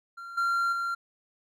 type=tone with level steps; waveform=triangle; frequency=1379 Hz; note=F6; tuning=22 cents flat; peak=-37 / -22 / -26 dBFS; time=0.17-0.95 s; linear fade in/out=10 ms; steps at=0.37 / 0.72 s; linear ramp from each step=10 ms; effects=none